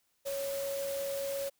sine tone in noise, 554.4 Hz, C#5, in tune, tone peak -33 dBFS, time 0.25-1.5 s, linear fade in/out 20 ms, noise white, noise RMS -43 dBFS, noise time 0.25-1.5 s, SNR +7 dB, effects white hiss -75 dBFS RMS until 1.59 s

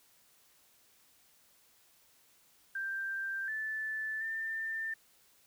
sine tone with pitch steps, 1577 / 1751 / 1792 Hz, G6 / A6 / A6, +10 / -9 / +31 cents, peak -34 dBFS, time 2.75-4.94 s, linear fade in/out 5 ms, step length 730 ms, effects white hiss -66 dBFS RMS until 5.46 s

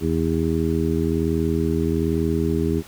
harmonic tone, 81.2 Hz, E2, 26 cents flat, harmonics 1 / 2 / 3 / 4 / 5, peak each -25 / -25 / -25 / -25 / -25 dBFS, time 0-2.83 s, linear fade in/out 50 ms, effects pink hiss -44 dBFS RMS until 2.87 s

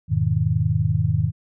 sine chord, E major seventh, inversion none, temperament just, 82.41 / 103.01 / 123.61 / 154.51 Hz, E2 / G#2 / B2 / D#3, 0 / -14 / +2 / -12 cents, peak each -27 / -21 / -24 / -22 dBFS, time 0.08-1.32 s, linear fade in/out 50 ms, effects none

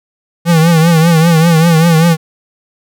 square tone with vibrato, 164.81 Hz, E3, in tune, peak -6 dBFS, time 0.45-2.17 s, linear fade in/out 50 ms, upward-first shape triangle, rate 5.1 Hz, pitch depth 96 cents each way, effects none

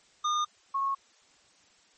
square / sine tone pair in turn, 1216 / 1095.2 Hz, D#6 / C#6, -40 / -21 cents, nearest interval major second, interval 181 cents, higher first, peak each -26 dBFS, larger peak neither, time 0.24-0.45 / 0.74-0.95 s, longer neither, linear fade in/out 10 ms, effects white hiss -62 dBFS RMS until 1.97 s + MP3 32 kbps

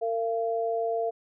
sine tone pair together, 455.8 / 683 Hz, A#4 / F5, -39 / -39 cents, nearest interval perfect fifth, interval 700 cents, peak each -28 dBFS, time 0.01-1.11 s, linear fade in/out 20 ms, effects none

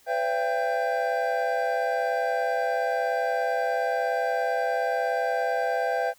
triangle tone cluster, 504 / 574 / 675 / 792 / 1572 Hz, B4 / D5 / E5 / G5 / G6, +35 / -40 / +41 / +18 / +4 cents, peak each -27 / -33 / -26 / -27 / -31 dBFS, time 0.06-6.14 s, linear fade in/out 50 ms, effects white hiss -59 dBFS RMS until 6.18 s

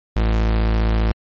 40% pulse tone, 55 Hz, A1, in tune, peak -14 dBFS, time 0.16-1.12 s, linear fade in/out 5 ms, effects low-pass 4000 Hz 12 dB/octave + MP3 32 kbps

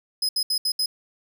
40% pulse tone bursts at uneven times, 5060 Hz, D#8, 28 cents sharp, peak -20 dBFS, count 5, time 0.22-0.29 / 0.36-0.43 / 0.5-0.58 / 0.65-0.72 / 0.79-0.86 s, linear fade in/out 5 ms, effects none

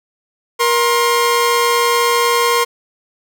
sawtooth tone pair together, 473.1 / 1062 Hz, A#4 / C6, +26 / +25 cents, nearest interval octave + major second, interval 1399 cents, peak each -11 dBFS, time 0.59-2.65 s, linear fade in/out 20 ms, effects none

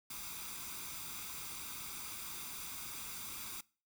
white noise with comb filter, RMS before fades -45 dBFS, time 0.1-3.61 s, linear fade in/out 5 ms, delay 0.83 ms, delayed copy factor +0.65, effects noise-tail reverb RT60 0.4 s tail -23 dB re dry

